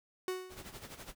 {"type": "tone with exponential decay", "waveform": "45% pulse", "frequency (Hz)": 370, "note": "F#4", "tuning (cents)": 0, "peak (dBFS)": -32, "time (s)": [0.28, 0.74], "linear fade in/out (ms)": 1, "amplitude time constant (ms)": 100}
{"type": "noise with tremolo", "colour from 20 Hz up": "pink", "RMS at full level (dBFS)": -46, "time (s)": [0.49, 1.15], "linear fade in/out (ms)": 50, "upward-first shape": "sine", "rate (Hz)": 12, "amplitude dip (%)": 70}
{"effects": []}